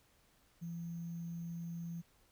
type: tone with sample-and-hold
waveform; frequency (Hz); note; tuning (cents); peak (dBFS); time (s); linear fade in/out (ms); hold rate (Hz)
sine; 169; E3; +43; -40; 0.61-2.02; 20; 6300
effects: pink hiss -70 dBFS RMS until 2.31 s